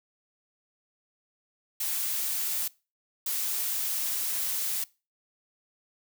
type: noise bursts at uneven times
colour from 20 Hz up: blue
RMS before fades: -30 dBFS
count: 2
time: 1.8-2.68 / 3.26-4.84 s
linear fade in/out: 5 ms
effects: noise-tail reverb RT60 0.3 s tail -22 dB re dry